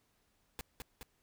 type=noise with echo; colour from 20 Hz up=pink; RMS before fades=-42 dBFS; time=0.59-0.61 s; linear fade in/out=0 ms; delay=210 ms; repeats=2; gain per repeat=-3 dB; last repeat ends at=1.03 s; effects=pink hiss -75 dBFS RMS until 1.22 s

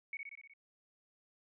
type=tone with echo; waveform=sine; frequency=2227 Hz; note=C#7; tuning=7 cents sharp; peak=-38 dBFS; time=0.13-0.17 s; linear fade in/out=2 ms; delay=61 ms; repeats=6; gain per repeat=-3 dB; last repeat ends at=0.536 s; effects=none

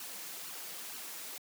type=noise with flanger; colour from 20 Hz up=white; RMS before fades=-44 dBFS; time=0-1.38 s; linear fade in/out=2 ms; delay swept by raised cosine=0.69 to 6.29 ms; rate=2.1 Hz; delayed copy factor=+0.6; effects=high-pass 200 Hz 12 dB/octave

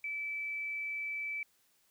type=tone; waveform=sine; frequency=2312 Hz; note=D7; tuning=28 cents flat; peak=-35 dBFS; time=0.04-1.43 s; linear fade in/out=2 ms; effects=white hiss -71 dBFS RMS until 1.9 s

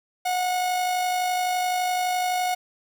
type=tone with amplitude modulation; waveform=45% pulse; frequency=729 Hz; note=F#5; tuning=26 cents flat; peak=-21 dBFS; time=0.25-2.55 s; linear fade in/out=10 ms; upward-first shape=sine; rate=51.8 Hz; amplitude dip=30%; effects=none

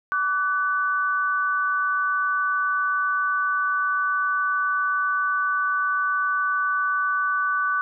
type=tone pair together; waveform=sine; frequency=1156 / 1496.5 Hz; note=D6 / F#6; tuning=-28 / +19 cents; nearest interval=major third; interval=447 cents; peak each=-23 / -23 dBFS; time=0.12-7.81 s; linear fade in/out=0 ms; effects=none

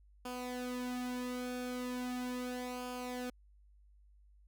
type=tone with flanger; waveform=sawtooth; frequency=249.1 Hz; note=B3; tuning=15 cents sharp; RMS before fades=-40 dBFS; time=0.25-3.3 s; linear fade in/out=5 ms; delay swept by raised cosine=0.51 to 3.01 ms; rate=0.38 Hz; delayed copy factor=-0.7; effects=added 50 Hz sine -60 dBFS peak until 4.47 s

